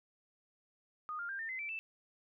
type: tone with pitch steps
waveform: sine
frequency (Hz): 1234 / 1401.2 / 1591.1 / 1806.7 / 2051 / 2329 / 2645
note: D#6 / F6 / G6 / A6 / C7 / D7 / E7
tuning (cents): -15 / +5 / +25 / +45 / -35 / -15 / +5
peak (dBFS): -38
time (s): 1.09-1.79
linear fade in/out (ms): 0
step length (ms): 100
effects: none